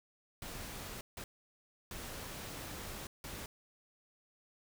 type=noise bursts at uneven times; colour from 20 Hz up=pink; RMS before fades=-45 dBFS; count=4; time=0.42-1.01 / 1.17-1.24 / 1.91-3.07 / 3.24-3.46 s; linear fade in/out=2 ms; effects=none